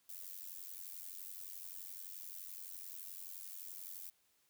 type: noise with amplitude modulation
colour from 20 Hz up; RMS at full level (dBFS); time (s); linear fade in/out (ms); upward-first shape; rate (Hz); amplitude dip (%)
violet; -45; 0.09-4.1; 5; sine; 91.6; 90
effects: white hiss -75 dBFS RMS until 4.49 s